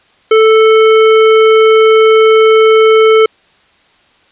square tone, 440 Hz, A4, in tune, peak -4 dBFS, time 0.31-3.26 s, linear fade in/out 5 ms, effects white hiss -49 dBFS RMS until 4.31 s + resampled to 8000 Hz

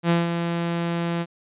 sawtooth tone with ADSR envelope, 170 Hz, F3, 46 cents flat, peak -12 dBFS, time 0.03-1.26 s, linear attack 68 ms, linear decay 170 ms, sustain -7 dB, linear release 48 ms, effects resampled to 8000 Hz

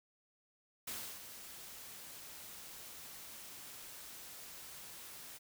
white noise with ADSR envelope, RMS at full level -42 dBFS, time 0.87-5.39 s, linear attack 7 ms, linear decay 320 ms, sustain -9 dB, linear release 27 ms, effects none

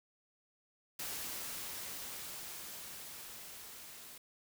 white noise with level ramp, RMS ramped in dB -41 to -52 dBFS, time 0.99-4.18 s, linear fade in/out 5 ms, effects none

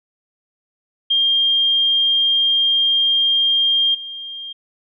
sine tone with level steps, 3207 Hz, G7, 39 cents sharp, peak -13 / -28 dBFS, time 1.1-4.53 s, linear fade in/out 10 ms, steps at 3.94 s, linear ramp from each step 10 ms, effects none

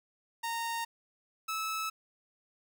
sawtooth tone pair in turn, 924 / 1303.3 Hz, A#5 / E6, -16 / -20 cents, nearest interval tritone, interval 596 cents, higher second, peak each -29 / -29 dBFS, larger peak neither, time 0.43-0.85 / 1.48-1.9 s, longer neither, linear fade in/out 10 ms, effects none

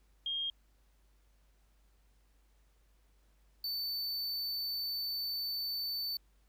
sine / square tone pair in turn, 3229 / 4526 Hz, G#7 / C#8, -49 / +35 cents, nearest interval tritone, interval 584 cents, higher second, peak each -33 / -35 dBFS, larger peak first, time 0.26-0.5 / 3.64-6.17 s, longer second, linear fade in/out 2 ms, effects added 50 Hz sine -65 dBFS peak until 6.48 s + pink hiss -75 dBFS RMS until 6.48 s

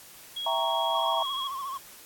sine tone, 3309 Hz, G#7, 7 cents flat, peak -31 dBFS, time 0.36-1.48 s, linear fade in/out 10 ms
sine chord, E diminished seventh, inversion none, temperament equal, 659.3 / 784 / 932.3 / 1108.7 Hz, E5 / G5 / Bb5 / Db6, 0 / 0 / 0 / 0 cents, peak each -30 / -33 / -28 / -34 dBFS, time 0.46-1.23 s, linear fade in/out 5 ms
triangle tone with vibrato, 1088 Hz, C#6, 33 cents flat, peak -30 dBFS, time 0.94-1.78 s, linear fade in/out 10 ms, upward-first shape sine, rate 14 Hz, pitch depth 75 cents each way
effects white hiss -49 dBFS RMS until 2.05 s + AAC 64 kbps

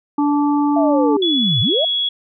harmonic tone, 290.7 Hz, D4, 18 cents flat, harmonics 1 / 3 / 4, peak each -14 / -21 / -27 dBFS, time 0.18-1.17 s, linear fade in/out 5 ms
sine linear two-way sweep, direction down then up, 688 to 99 to 688 Hz, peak -16 dBFS, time 0.76-1.85 s, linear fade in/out 5 ms, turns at 1.61 s
sine tone with pitch glide, 3400 to 3353 Hz, G#7 to G#7, +40 to +16 cents, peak -16 dBFS, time 1.22-2.09 s, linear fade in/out 5 ms, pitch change -24 cents, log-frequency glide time 1.61-1.74 s
effects none

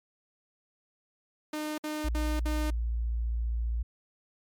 sawtooth tone bursts, 304.7 Hz, D#4, 36 cents flat, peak -28 dBFS, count 4, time 1.53-2.704 s, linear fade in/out 5 ms, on 250 ms, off 58 ms
sine tone, 57.5 Hz, A#1, 23 cents flat, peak -27 dBFS, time 2.04-3.83 s, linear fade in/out 10 ms
effects MP3 96 kbps

